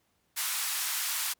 white band-pass noise, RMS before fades -32 dBFS, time 0.36-1.34 s, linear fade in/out 20 ms, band 930 to 15000 Hz, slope 24 dB/octave, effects pink hiss -73 dBFS RMS until 1.39 s + high-pass 60 Hz 12 dB/octave

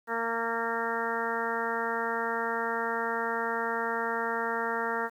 harmonic tone, 230 Hz, A#3, 23 cents flat, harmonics 1 / 2 / 3 / 4 / 5 / 6 / 7 / 8, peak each -40 / -34 / -38 / -34 / -39 / -35 / -38 / -36 dBFS, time 0.07-5.1 s, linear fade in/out 50 ms, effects 10-bit

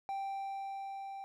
triangle tone with level ramp, 784 Hz, G5, in tune, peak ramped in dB -33 to -40 dBFS, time 0.09-1.24 s, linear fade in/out 0 ms, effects none

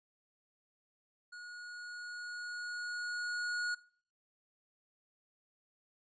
square tone with level ramp, 1448 Hz, F#6, 38 cents flat, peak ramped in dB -47 to -33 dBFS, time 1.32-3.75 s, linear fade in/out 10 ms, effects noise-tail reverb RT60 0.5 s tail -21 dB re dry + resampled to 16000 Hz

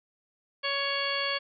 harmonic tone, 558 Hz, C#5, 11 cents sharp, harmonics 1 / 2 / 3 / 4 / 5 / 6 / 8, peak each -35 / -35 / -35 / -35 / -35 / -35 / -35 dBFS, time 0.63-1.39 s, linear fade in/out 20 ms, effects none

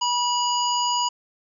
harmonic tone, 972 Hz, B5, 28 cents flat, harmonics 1 / 3 / 5 / 7, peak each -22 / -27 / -29 / -30 dBFS, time 0.01-1.09 s, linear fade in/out 10 ms, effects none

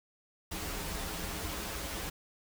pink noise with comb filter, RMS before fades -38 dBFS, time 0.51-2.1 s, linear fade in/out 10 ms, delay 8.2 ms, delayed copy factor -0.65, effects none

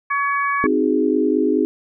harmonic tone, 564 Hz, C#5, 30 cents sharp, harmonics 2 / 3 / 4, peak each -19 / -23 / -26 dBFS, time 0.1-0.67 s, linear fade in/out 10 ms
sine chord, Ab dominant seventh, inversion first, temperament equal, 261.6 / 311.1 / 370 / 415.3 Hz, C4 / Eb4 / Gb4 / Ab4, 0 / 0 / 0 / 0 cents, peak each -20 / -19 / -23 / -20 dBFS, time 0.64-1.65 s, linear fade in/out 0 ms
effects none

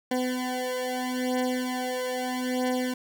20% pulse beating tone pair, 252.4 / 253.18 Hz, B3 / B3, +38 / +43 cents, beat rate 0.78 Hz, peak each -24 / -26 dBFS, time 0.11-2.94 s, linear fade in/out 5 ms, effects none

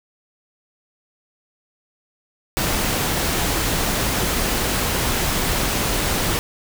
pink noise, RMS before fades -21 dBFS, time 2.57-6.39 s, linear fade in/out 0 ms, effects none

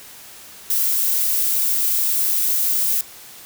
violet noise, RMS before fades -19 dBFS, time 0.7-3.01 s, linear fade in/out 2 ms, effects white hiss -41 dBFS RMS until 3.45 s

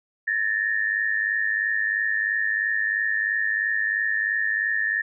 sine tone pair together, 1732 / 1835 Hz, A6 / A#6, -28 / -28 cents, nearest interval minor second, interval 100 cents, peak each -24 dBFS, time 0.27-5.02 s, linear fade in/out 10 ms, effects none

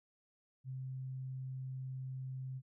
sine tone, 130.81 Hz, C3, in tune, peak -40 dBFS, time 0.64-2.62 s, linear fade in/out 50 ms, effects none

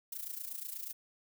violet noise with amplitude modulation, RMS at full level -39 dBFS, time 0.12-0.93 s, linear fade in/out 5 ms, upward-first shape sine, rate 28.3 Hz, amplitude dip 75%, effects none

